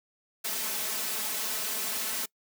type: noise with comb filter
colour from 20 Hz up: white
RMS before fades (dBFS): -32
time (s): 0.44-2.26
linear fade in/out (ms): 10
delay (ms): 4.6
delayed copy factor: +1
effects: noise-tail reverb RT60 0.1 s tail -24 dB re dry + high-pass 200 Hz 12 dB/octave